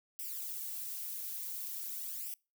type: noise with flanger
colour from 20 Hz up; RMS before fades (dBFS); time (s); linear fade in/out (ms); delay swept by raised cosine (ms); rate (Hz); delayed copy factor
violet; -41; 0.19-2.34; 0; 0.36 to 4.36; 0.47; +1
effects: noise-tail reverb RT60 0.3 s tail -26 dB re dry